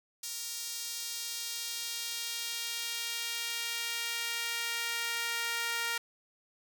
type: tone with high-pass filter sweep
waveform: sawtooth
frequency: 466.2 Hz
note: A#4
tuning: in tune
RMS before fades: -36 dBFS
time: 0.23-5.98 s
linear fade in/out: 5 ms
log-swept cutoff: 5500 to 1600 Hz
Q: 1.1
effects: none